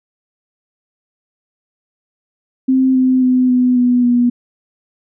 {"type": "tone with pitch steps", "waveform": "sine", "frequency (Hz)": [261.6, 257.7, 253.9, 250.1, 246.3, 242.7], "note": ["C4", "C4", "B3", "B3", "B3", "B3"], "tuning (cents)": [0, -26, 48, 22, -5, -30], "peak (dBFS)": -9, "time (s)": [2.68, 4.3], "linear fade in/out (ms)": 10, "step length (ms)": 270, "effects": []}